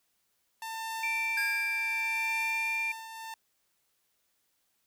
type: tone with tremolo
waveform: sawtooth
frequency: 896 Hz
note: A5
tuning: 31 cents sharp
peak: -30 dBFS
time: 0.62-3.34 s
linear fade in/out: 2 ms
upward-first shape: triangle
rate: 0.71 Hz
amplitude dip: 65%
type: tone with pitch glide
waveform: sine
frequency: 2349 to 2378 Hz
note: D7 to D7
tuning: 0 to +21 cents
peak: -29 dBFS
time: 1.03-2.92 s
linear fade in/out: 5 ms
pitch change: +21 cents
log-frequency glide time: 2-2.63 s
type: tone with exponential decay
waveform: square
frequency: 1630 Hz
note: G#6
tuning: 33 cents flat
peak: -30 dBFS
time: 1.37-2.94 s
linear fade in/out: 5 ms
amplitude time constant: 340 ms
effects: white hiss -75 dBFS RMS until 4.86 s